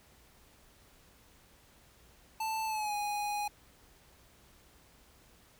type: tone with pitch glide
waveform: square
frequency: 882 to 827.7 Hz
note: A5 to G#5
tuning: +4 to -6 cents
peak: -33 dBFS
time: 2.4-3.48 s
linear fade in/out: 5 ms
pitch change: -110 cents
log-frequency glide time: 2.66-2.94 s
effects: added 60 Hz sine -68 dBFS peak until 5.59 s + pink hiss -62 dBFS RMS until 5.59 s